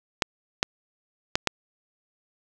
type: clicks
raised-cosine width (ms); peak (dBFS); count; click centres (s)
0.2; -3; 4; 0.222 / 0.629 / 1.355 / 1.473
effects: none